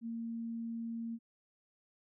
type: tone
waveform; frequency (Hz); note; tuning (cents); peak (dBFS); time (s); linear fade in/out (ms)
sine; 229.9; A#3; -24; -37; 0.01-1.19; 50
effects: none